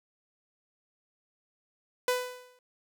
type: tone with exponential decay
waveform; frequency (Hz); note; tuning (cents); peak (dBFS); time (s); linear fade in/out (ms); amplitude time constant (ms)
sawtooth; 498.9; B4; +17; -19; 2.08-2.59; 2; 110
effects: none